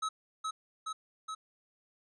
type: tone with echo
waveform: square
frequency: 1286 Hz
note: E6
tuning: 43 cents flat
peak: -32 dBFS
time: 0.02-0.09 s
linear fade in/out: 10 ms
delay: 420 ms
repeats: 3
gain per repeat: -2 dB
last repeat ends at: 1.35 s
effects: resampled to 22050 Hz